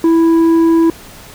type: tone with tanh clipping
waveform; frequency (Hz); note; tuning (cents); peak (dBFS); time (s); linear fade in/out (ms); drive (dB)
triangle; 329.6; E4; 0; -8; 0.04-0.9; 2; 10
effects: pink hiss -36 dBFS RMS until 1.34 s